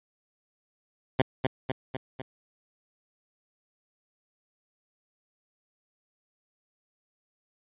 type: tone with echo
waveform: 10% pulse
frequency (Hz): 130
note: C3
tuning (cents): -11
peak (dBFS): -11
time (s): 1.19-1.22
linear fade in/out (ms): 5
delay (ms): 250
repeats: 4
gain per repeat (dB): -4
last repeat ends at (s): 2.22
effects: resampled to 8000 Hz